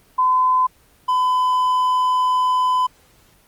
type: tone pair in turn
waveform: sine / triangle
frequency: 1018 / 1009.2 Hz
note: C6 / B5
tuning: -48 / +37 cents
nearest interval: unison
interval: 15 cents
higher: first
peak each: -13 dBFS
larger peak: neither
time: 0.18-0.67 / 1.08-2.87 s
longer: second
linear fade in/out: 10 ms
effects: pink hiss -54 dBFS RMS until 3.47 s + Opus 24 kbps